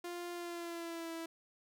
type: tone with pitch glide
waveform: sawtooth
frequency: 349.2 to 329.6 Hz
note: F4 to E4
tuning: 0 to 0 cents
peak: -37 dBFS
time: 0.04-1.26 s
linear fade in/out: 5 ms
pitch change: -100 cents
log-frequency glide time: 0.33-1.12 s
effects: none

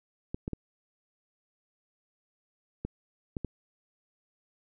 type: clicks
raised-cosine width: 3 ms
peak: -20 dBFS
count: 6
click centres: 0.345 / 0.479 / 0.533 / 2.85 / 3.368 / 3.447 s
effects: none

